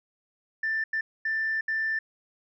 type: tone bursts at uneven times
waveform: sine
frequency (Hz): 1775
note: A6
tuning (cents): +15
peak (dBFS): -24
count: 4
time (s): 0.63-0.84 / 0.93-1.01 / 1.25-1.61 / 1.68-1.99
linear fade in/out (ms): 5
effects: tanh soft clip ceiling -21 dBFS